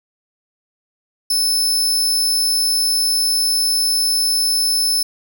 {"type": "tone", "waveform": "sawtooth", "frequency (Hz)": 5260, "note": "E8", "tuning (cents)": -5, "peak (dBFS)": -12, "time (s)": [1.3, 5.03], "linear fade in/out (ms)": 5, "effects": []}